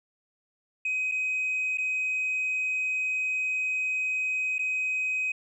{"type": "tone with dropouts", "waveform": "sine", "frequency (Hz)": 2521, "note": "D#7", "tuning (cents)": 22, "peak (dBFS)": -24, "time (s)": [0.85, 5.32], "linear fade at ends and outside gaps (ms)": 5, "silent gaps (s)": [[1.115, 1.119], [1.774, 1.782], [4.583, 4.591]], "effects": ["tanh soft clip ceiling -23 dBFS"]}